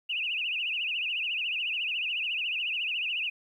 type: tone with vibrato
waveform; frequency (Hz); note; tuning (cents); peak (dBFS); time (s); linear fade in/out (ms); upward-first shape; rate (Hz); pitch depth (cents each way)
sine; 2699; E7; +40; -28; 0.09-3.3; 10; triangle; 14; 190
effects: 11-bit